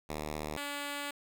5% pulse tone pair in turn, 76 / 286.9 Hz, D#2 / D4, -40 / -40 cents, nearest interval octave + major seventh, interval 2300 cents, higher second, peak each -25 dBFS, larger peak neither, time 0.09-0.57 / 0.57-1.11 s, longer second, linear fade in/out 5 ms, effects 10-bit

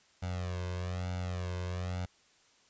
sawtooth tone with flanger, 90 Hz, F#2, 47 cents flat, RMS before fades -36 dBFS, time 0.22-2.06 s, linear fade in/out 10 ms, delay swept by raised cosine 1.4 to 1.94 ms, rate 1.1 Hz, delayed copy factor +0.95, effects white hiss -65 dBFS RMS until 2.69 s + resampled to 16000 Hz

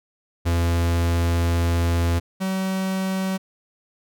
45% pulse tone pair in turn, 85 / 189.83 Hz, F2 / F#3, -46 / +45 cents, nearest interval octave + major second, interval 1391 cents, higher second, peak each -18 / -22 dBFS, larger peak first, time 0.45-2.2 / 2.4-3.38 s, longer first, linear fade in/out 20 ms, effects none

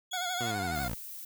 30% pulse tone, 3366 Hz, G#7, 23 cents sharp, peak -34 dBFS, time 0.11-0.52 s, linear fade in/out 10 ms
25% pulse tone with vibrato, 722 Hz, F#5, 43 cents flat, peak -29 dBFS, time 0.13-0.88 s, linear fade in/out 5 ms, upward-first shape sine, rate 12 Hz, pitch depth 62 cents each way
15% pulse linear sweep, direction down, 123.47 to 51 Hz, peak -28 dBFS, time 0.4-0.95 s, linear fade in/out 10 ms
violet noise, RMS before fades -43 dBFS, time 0.75-1.25 s, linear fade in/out 5 ms
effects none

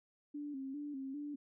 sine tone with vibrato, 280 Hz, C#4, 18 cents sharp, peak -40 dBFS, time 0.34-1.36 s, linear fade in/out 10 ms, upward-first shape square, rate 2.5 Hz, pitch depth 74 cents each way, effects none

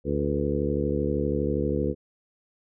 harmonic tone with a mistuned harmonic, 72.6 Hz, D2, 19 cents flat, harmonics 1 / 2 / 3 / 4 / 5 / 6 / 7, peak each -31 / -31 / -31 / -31 / -31 / -31 / -31 dBFS, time 0.04-1.95 s, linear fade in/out 50 ms, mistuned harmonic 7, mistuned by -48 cents, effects none

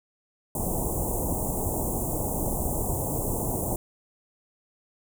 pink band-stop noise, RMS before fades -28 dBFS, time 0.55-3.76 s, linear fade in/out 2 ms, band 920 to 7400 Hz, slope 48 dB/octave, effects none

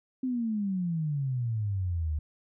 sine exponential sweep, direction down, 263 to 73.42 Hz, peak -27 dBFS, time 0.23-2.19 s, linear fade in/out 5 ms, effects none

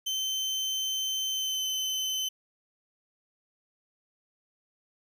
30% pulse tone with pitch glide, 3087 to 3055 Hz, G7 to G7, -27 to -45 cents, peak -26 dBFS, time 0.06-2.29 s, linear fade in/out 10 ms, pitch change -18 cents, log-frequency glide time 1.3-1.66 s, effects none

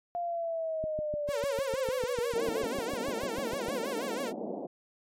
sine linear sweep, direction down, 701 to 439.4 Hz, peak -30 dBFS, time 0.15-2.62 s, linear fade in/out 0 ms
click train, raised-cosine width 3 ms, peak -26 dBFS, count 20, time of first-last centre 0.84-3.684 s, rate 6.68 Hz
sawtooth tone with vibrato, 502 Hz, B4, 28 cents sharp, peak -30 dBFS, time 1.27-4.33 s, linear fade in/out 50 ms, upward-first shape sine, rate 6.2 Hz, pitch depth 210 cents each way
pink band-pass noise, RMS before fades -37 dBFS, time 2.35-4.67 s, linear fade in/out 10 ms, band 200 to 750 Hz, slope 48 dB/octave
effects MP3 64 kbps

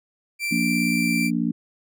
40% pulse tone, 2349 Hz, D7, in tune, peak -23 dBFS, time 0.39-1.31 s, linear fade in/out 50 ms
harmonic tone, 58.27 Hz, A#1, in tune, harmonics 3 / 4 / 5, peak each -26 / -23 / -26 dBFS, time 0.51-1.52 s, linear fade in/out 10 ms
effects none

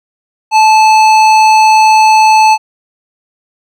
triangle tone with hard clipping, 871 Hz, A5, 18 cents flat, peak -5 dBFS, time 0.51-2.58 s, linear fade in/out 50 ms, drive 17 dB, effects none

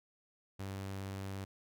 sawtooth tone, 97.2 Hz, G2, 14 cents flat, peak -36 dBFS, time 0.59-1.45 s, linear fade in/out 10 ms, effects none

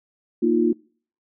sine chord, Bb suspended fourth, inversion none, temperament just, 233.1 / 310.8 / 349.6 Hz, Bb3 / Eb4 / F4, 0 / -2 / +2 cents, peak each -21 / -22 / -19 dBFS, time 0.42-0.73 s, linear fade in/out 10 ms, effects noise-tail reverb RT60 0.5 s tail -26 dB re dry

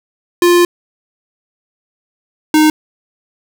square tone pair in turn, 349.8 / 308.4 Hz, F4 / D#4, +3 / -15 cents, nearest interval major second, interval 218 cents, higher first, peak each -7 dBFS, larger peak neither, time 0.42-0.65 / 2.54-2.7 s, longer first, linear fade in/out 2 ms, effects none

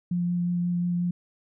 sine tone with vibrato, 175.4 Hz, F3, 8 cents sharp, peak -23 dBFS, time 0.11-1.11 s, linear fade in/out 5 ms, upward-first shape sine, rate 5.6 Hz, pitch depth 10 cents each way, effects none

